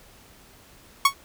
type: tone with exponential decay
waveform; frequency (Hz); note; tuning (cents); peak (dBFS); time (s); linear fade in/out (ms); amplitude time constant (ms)
sawtooth; 1108.7; C#6; 0; -7; 1.05-1.14; 5; 19
effects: pink hiss -52 dBFS RMS until 1.24 s